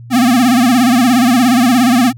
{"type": "tone with vibrato", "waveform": "square", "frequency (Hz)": 246.9, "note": "B3", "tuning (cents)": 0, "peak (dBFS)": -8, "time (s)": [0.1, 2.13], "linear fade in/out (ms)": 50, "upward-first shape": "sine", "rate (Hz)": 17, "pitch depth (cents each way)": 130, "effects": ["added 118 Hz sine -30 dBFS peak until 2.17 s"]}